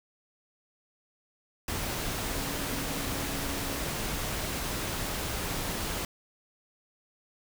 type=tone in noise; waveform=sine; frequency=278 Hz; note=C#4; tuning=5 cents sharp; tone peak=-40 dBFS; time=2.28-3.83 s; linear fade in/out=2 ms; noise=pink; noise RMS=-33 dBFS; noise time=1.68-6.05 s; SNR=-10 dB; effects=none